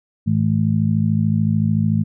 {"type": "harmonic tone", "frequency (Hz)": 53.6, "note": "A1", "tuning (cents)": -45, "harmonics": [2, 3, 4], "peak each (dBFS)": [-19, -19, -19], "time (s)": [0.26, 2.04], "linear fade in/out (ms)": 20, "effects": []}